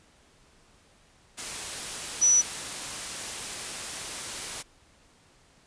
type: tone in noise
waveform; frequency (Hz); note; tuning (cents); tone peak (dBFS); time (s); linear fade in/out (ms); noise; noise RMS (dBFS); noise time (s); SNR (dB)
sine; 5920; F#8; 0; -17; 2.21-2.42; 20; white; -35; 1.37-4.63; +15
effects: pink hiss -60 dBFS RMS until 5.66 s + resampled to 22050 Hz